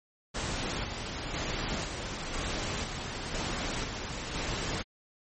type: noise with tremolo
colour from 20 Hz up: pink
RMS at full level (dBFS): -33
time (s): 0.34-4.83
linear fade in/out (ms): 20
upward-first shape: square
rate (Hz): 1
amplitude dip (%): 35
effects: MP3 32 kbps